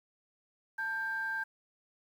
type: tone pair together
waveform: sine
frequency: 889 / 1582.7 Hz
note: A5 / G6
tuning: +18 / +16 cents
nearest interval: minor seventh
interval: 998 cents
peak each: -40 / -32 dBFS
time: 0.78-1.44 s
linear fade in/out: 10 ms
effects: tanh soft clip ceiling -26 dBFS + 10-bit